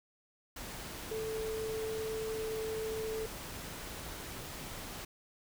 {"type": "tone in noise", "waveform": "sine", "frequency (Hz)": 440, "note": "A4", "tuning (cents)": 0, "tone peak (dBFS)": -35, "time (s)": [1.11, 3.26], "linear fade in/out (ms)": 5, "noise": "pink", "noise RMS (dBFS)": -44, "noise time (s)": [0.56, 5.05], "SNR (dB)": 6, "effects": []}